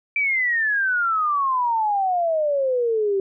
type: exponential sweep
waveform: sine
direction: down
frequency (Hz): 2349 to 383.5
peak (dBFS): -18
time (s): 0.16-3.2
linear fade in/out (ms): 2
effects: none